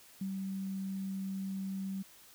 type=tone with ADSR envelope; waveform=sine; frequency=192.7 Hz; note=G3; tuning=29 cents flat; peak=-33 dBFS; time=0.21-2.03 s; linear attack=5 ms; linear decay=86 ms; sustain=-2 dB; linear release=15 ms; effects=white hiss -58 dBFS RMS until 2.34 s